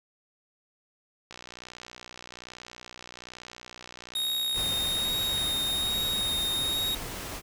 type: click train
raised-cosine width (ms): 0.2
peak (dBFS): -25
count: 258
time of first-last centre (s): 1.31-5.509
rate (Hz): 61.2
type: tone with vibrato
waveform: 45% pulse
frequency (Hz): 3729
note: A#7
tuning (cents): 0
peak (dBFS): -26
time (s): 4.15-6.95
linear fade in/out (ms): 5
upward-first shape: sine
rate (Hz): 1.2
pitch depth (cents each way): 15
type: noise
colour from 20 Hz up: pink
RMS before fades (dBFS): -37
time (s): 4.53-7.42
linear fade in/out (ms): 50
effects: none